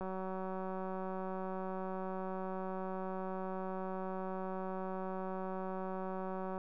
click train, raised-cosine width 1 ms, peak -28 dBFS, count 1236, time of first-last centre 0.01-6.579 s, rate 188 Hz, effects none

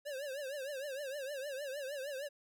square tone with vibrato, 554.4 Hz, C#5, in tune, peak -40 dBFS, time 0.05-2.29 s, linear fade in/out 20 ms, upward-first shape triangle, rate 6.5 Hz, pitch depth 150 cents each way, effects none

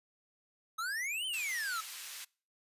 square exponential two-way sweep, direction up then down, 1264 to 3143 to 1264 Hz, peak -35 dBFS, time 0.78-1.81 s, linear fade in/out 10 ms, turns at 1.26 s
pink high-pass noise, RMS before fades -45 dBFS, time 1.33-2.25 s, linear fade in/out 10 ms, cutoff 2300 Hz, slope 12 dB/octave
effects noise-tail reverb RT60 0.4 s tail -25 dB re dry + resampled to 32000 Hz

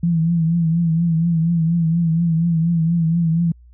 sine tone with vibrato, 166.1 Hz, E3, 13 cents sharp, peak -14 dBFS, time 0.03-3.52 s, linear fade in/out 5 ms, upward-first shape triangle, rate 4.2 Hz, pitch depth 74 cents each way, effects added 60 Hz sine -43 dBFS peak until 3.73 s

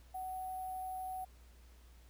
sine tone with sample-and-hold, 748 Hz, F#5, 19 cents sharp, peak -39 dBFS, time 0.14-1.25 s, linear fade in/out 10 ms, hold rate 11025 Hz, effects added 60 Hz sine -57 dBFS peak until 2.09 s + pink hiss -67 dBFS RMS until 2.09 s

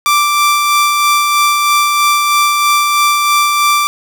sawtooth tone with tremolo, 1174.7 Hz, D6, in tune, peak -4 dBFS, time 0.06-3.87 s, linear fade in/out 0 ms, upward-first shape sine, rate 3.1 Hz, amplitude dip 30%, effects none

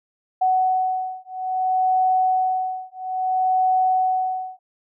sine beating tone pair, 746 / 746.6 Hz, F#5 / F#5, +14 / +15 cents, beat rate 0.6 Hz, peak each -21 dBFS, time 0.41-4.59 s, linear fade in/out 10 ms, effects none

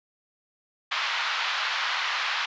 pink band-pass noise, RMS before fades -28 dBFS, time 0.91-2.46 s, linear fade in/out 10 ms, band 990 to 4200 Hz, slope 24 dB/octave, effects resampled to 16000 Hz

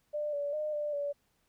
sine tone with pitch steps, 596 / 575 / 608 / 593 / 574 Hz, D5 / D5 / D#5 / D5 / D5, +25 / -37 / -40 / +17 / -40 cents, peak -31 dBFS, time 0.13-1.13 s, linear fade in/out 20 ms, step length 200 ms, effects pink hiss -74 dBFS RMS until 1.48 s

